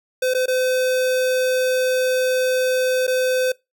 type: tone with dropouts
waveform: square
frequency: 511 Hz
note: C5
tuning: 41 cents flat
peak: -18 dBFS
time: 0.22-3.52 s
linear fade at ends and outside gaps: 5 ms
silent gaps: 0.338-0.347 / 0.459-0.48 / 3.068-3.077 s
effects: noise-tail reverb RT60 0.2 s tail -22 dB re dry